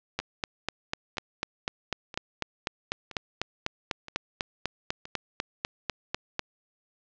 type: two click trains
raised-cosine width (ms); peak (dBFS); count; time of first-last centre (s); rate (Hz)
0.2; -10 / -23; 26 / 6; 0.19-6.393 / 0.2-5.054; 4.03 / 1.03
effects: low-pass 5000 Hz 12 dB/octave